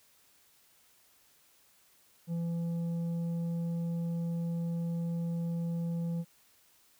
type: tone with tanh clipping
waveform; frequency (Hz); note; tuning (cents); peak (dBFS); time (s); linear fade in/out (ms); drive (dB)
sine; 168.7; E3; +40; -32; 2.27-6.25; 50; 6
effects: white hiss -65 dBFS RMS until 6.99 s